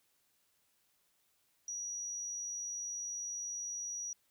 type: tone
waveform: sine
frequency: 5800 Hz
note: F#8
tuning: 35 cents flat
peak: -38 dBFS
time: 1.68-4.13 s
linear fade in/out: 2 ms
effects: white hiss -75 dBFS RMS until 4.3 s